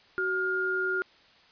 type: tone pair together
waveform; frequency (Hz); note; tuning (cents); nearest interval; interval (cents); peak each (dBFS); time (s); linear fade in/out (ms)
sine; 374.8 / 1415; F#4 / F6; +22 / +22; octave + major seventh; 2300; -31 / -27; 0.18-1.02; 0
effects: white hiss -58 dBFS RMS until 1.51 s + resampled to 11025 Hz